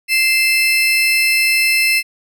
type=tone pair together; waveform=35% pulse; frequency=2090 / 2638 Hz; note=C7 / E7; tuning=-2 / +1 cents; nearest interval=major third; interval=403 cents; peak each=-15 / -12 dBFS; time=0.08-2.03 s; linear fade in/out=50 ms; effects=none